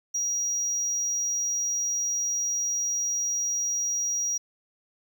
triangle tone, 5740 Hz, F8, 47 cents sharp, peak -23 dBFS, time 0.14-4.38 s, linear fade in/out 10 ms, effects tanh soft clip ceiling -19 dBFS + 10-bit

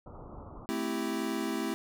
pink low-pass noise, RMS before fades -46 dBFS, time 0.06-0.66 s, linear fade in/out 5 ms, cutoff 1300 Hz, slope 96 dB/octave
square chord, A minor seventh, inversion none, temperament equal, 220 / 261.6 / 329.6 / 392 Hz, A3 / C4 / E4 / G4, 0 / 0 / 0 / 0 cents, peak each -37 / -37 / -36 / -39 dBFS, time 0.69-1.74 s, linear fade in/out 0 ms
effects none

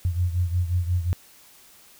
sine beating tone pair, 87.31 / 92.91 Hz, F2 / F#2, 0 / +8 cents, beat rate 5.6 Hz, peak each -22 / -27 dBFS, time 0.05-1.13 s, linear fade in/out 0 ms, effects white hiss -52 dBFS RMS until 1.99 s

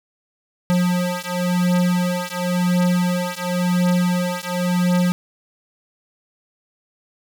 square beating tone pair, 178.1 / 179.04 Hz, F3 / F3, +34 / +43 cents, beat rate 0.94 Hz, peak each -21 dBFS, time 0.7-5.12 s, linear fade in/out 0 ms, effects none

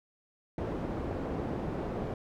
white low-pass noise, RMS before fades -35 dBFS, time 0.58-2.14 s, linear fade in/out 2 ms, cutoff 450 Hz, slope 12 dB/octave, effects none

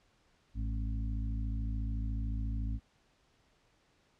harmonic tone with a mistuned harmonic, 53.9 Hz, A1, 35 cents flat, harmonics 1 / 2 / 4 / 5, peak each -33 / -39 / -45 / -47 dBFS, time 0.54-2.8 s, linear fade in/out 50 ms, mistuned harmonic 5, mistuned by +21 cents, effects pink hiss -70 dBFS RMS until 4.19 s + low-pass 6000 Hz 12 dB/octave

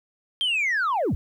sine linear sweep, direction down, 3228 to 43.65 Hz, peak -19 dBFS, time 0.41-1.15 s, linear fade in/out 0 ms, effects tanh soft clip ceiling -19 dBFS + 10-bit

